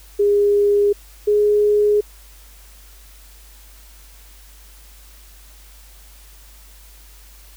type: tone pair in turn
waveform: sine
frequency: 408.2 / 416.5 Hz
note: G#4 / G#4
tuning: -30 / +5 cents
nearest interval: unison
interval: 35 cents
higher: second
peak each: -12 dBFS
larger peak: neither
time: 0.19-0.93 / 1.27-2.01 s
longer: neither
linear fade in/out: 10 ms
effects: added 50 Hz sine -43 dBFS peak until 7.56 s + white hiss -48 dBFS RMS until 7.56 s